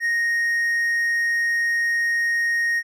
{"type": "tone", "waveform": "triangle", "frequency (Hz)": 1864.7, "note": "A#6", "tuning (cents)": 0, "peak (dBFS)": -17, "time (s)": [0, 2.83], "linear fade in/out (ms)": 50, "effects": []}